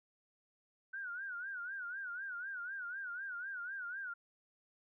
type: tone with vibrato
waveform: sine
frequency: 1500 Hz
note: F#6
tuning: 23 cents sharp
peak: -40 dBFS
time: 0.93-4.14 s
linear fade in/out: 10 ms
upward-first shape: sine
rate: 4 Hz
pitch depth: 130 cents each way
effects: none